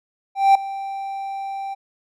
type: tone with ADSR envelope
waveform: triangle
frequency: 784 Hz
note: G5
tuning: in tune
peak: -6 dBFS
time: 0.35-1.75 s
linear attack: 200 ms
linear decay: 5 ms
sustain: -18 dB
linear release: 20 ms
effects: none